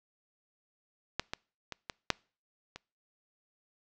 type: clicks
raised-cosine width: 0.2 ms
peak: -12 / -17 / -21 / -19 / -7 / -25 dBFS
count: 6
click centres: 1.196 / 1.335 / 1.723 / 1.898 / 2.103 / 2.76 s
effects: noise-tail reverb RT60 0.4 s tail -26 dB re dry + low-pass 7000 Hz 12 dB/octave